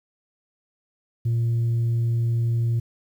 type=tone; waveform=sine; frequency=116.54 Hz; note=A#2; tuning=in tune; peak=-17 dBFS; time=1.25-2.8 s; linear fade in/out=10 ms; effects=tanh soft clip ceiling -18 dBFS + 9-bit